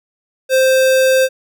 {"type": "tone", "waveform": "square", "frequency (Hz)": 523.3, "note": "C5", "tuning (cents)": 0, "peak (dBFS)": -10, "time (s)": [0.49, 1.29], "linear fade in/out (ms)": 50, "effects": []}